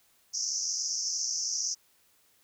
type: band-pass noise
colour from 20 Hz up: white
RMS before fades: -32 dBFS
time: 0.33-1.75 s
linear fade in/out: 20 ms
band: 5200 to 6400 Hz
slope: 96 dB/octave
effects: white hiss -66 dBFS RMS until 2.43 s